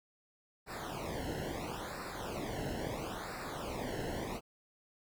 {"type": "noise with flanger", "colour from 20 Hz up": "brown", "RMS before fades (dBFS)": -40, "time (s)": [0.66, 4.41], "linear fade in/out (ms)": 50, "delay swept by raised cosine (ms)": [0.31, 0.85], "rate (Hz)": 0.74, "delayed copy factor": -1, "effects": []}